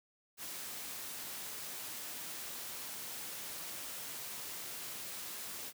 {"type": "noise", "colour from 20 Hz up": "white", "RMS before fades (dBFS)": -44, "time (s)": [0.37, 5.73], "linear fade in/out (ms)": 50, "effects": ["high-pass 100 Hz 12 dB/octave"]}